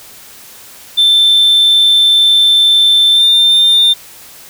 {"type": "tone with pitch glide", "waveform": "sine", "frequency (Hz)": [3549, 3601], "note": ["A7", "A7"], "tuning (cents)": [14, 39], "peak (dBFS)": -3, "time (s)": [0.97, 3.94], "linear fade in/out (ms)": 20, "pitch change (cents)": 25, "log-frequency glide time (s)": [3.13, 3.24], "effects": ["tanh soft clip ceiling -4 dBFS", "white hiss -36 dBFS RMS until 4.49 s"]}